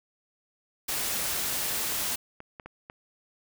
white noise, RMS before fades -30 dBFS, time 0.88-2.16 s, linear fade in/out 10 ms
clicks, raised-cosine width 0.5 ms, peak -27 dBFS, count 10, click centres 1.362 / 1.483 / 1.717 / 1.922 / 2.02 / 2.113 / 2.404 / 2.598 / 2.66 / 2.899 s
effects none

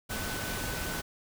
sine tone in noise, 1506 Hz, F#6, 30 cents sharp, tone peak -41 dBFS, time 0.09-1.02 s, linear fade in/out 20 ms, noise pink, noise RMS -35 dBFS, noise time 0.09-1.02 s, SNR -9 dB, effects none

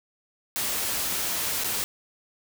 white noise with dropouts, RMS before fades -28 dBFS, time 0.56-1.84 s, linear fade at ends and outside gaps 0 ms, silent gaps 1.637-1.644 s, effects none

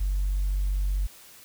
triangle tone with tanh clipping, 47.66 Hz, G1, 48 cents flat, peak -23 dBFS, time 0-1.07 s, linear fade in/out 10 ms, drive 5 dB, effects white hiss -50 dBFS RMS until 1.44 s

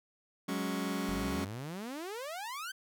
sawtooth chord, F# suspended second, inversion none, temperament just, 185 / 208.1 / 277.5 Hz, F#3 / G#3 / C#4, 0 / +4 / +2 cents, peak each -33 / -34 / -32 dBFS, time 0.48-1.45 s, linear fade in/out 10 ms
sawtooth exponential sweep, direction up, 41.2 to 1592 Hz, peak -35 dBFS, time 1.08-2.72 s, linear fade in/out 10 ms
effects none

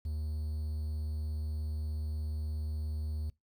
triangle tone with quantisation, 76.4 Hz, D#2, 31 cents flat, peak -31 dBFS, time 0.05-3.3 s, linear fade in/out 5 ms, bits 10, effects noise-tail reverb RT60 0.2 s tail -23 dB re dry

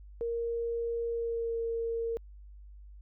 sine tone with pitch glide, 466.2 to 459.8 Hz, A#4 to A#4, 0 to -24 cents, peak -30 dBFS, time 0.21-2.17 s, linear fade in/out 0 ms, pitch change -24 cents, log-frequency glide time 1.09-1.58 s, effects added 50 Hz sine -47 dBFS peak until 3.01 s

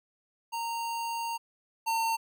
square tone pair in turn, 925 / 908.1 Hz, A#5 / A#5, -14 / -46 cents, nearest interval unison, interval 32 cents, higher first, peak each -32 / -27 dBFS, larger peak second, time 0.52-1.38 / 1.86-2.17 s, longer first, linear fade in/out 20 ms, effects none

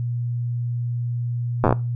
slowing click train, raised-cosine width 1 ms, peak -3 dBFS, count 8, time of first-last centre 1.64-1.726 s, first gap 8 ms, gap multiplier 1.14, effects noise-tail reverb RT60 0.3 s tail -20 dB re dry + added 120 Hz sine -22 dBFS peak until 1.95 s

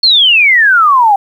sine exponential sweep, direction down, 4384 to 775 Hz, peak -4 dBFS, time 0.03-1.16 s, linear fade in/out 5 ms, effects 7-bit

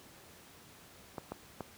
clicks, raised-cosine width 1 ms, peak -24 dBFS, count 3, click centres 1.182 / 1.32 / 1.607 s, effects pink hiss -56 dBFS RMS until 1.77 s + high-pass 80 Hz 12 dB/octave

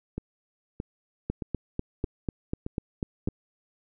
two click trains, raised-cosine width 3 ms, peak -15 / -19 dBFS, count 9 / 6, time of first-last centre 1.3-3.275 / 0.18-3.286 s, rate 4.05 / 1.61 Hz, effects none

